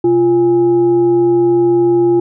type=tone with frequency modulation; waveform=sine; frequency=347.1 Hz; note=F4; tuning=11 cents flat; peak=-8 dBFS; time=0.04-2.2 s; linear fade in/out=5 ms; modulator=475 Hz; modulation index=0.33; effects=none